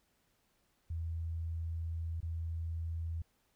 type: tone with dropouts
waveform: sine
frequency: 82.41 Hz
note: E2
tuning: in tune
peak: -35 dBFS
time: 0.9-3.22 s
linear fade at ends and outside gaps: 5 ms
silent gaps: 2.205-2.228 s
effects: pink hiss -75 dBFS RMS until 3.55 s